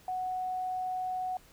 sine tone, 740 Hz, F#5, in tune, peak -31 dBFS, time 0.08-1.37 s, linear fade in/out 2 ms, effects pink hiss -59 dBFS RMS until 1.52 s

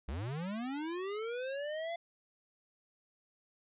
square linear sweep, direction up, 58 to 690 Hz, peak -37 dBFS, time 0.08-1.96 s, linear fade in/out 5 ms, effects resampled to 8000 Hz

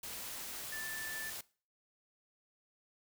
sine tone in noise, 1760 Hz, A6, in tune, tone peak -41 dBFS, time 0.72-1.3 s, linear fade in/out 5 ms, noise white, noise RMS -44 dBFS, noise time 0.03-1.41 s, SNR 0 dB, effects noise-tail reverb RT60 0.4 s tail -21 dB re dry

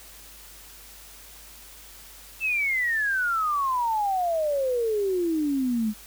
sine exponential sweep, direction down, 2675 to 207.7 Hz, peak -22 dBFS, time 2.4-5.94 s, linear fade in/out 50 ms, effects added 50 Hz sine -52 dBFS peak until 6.06 s + white hiss -47 dBFS RMS until 6.06 s

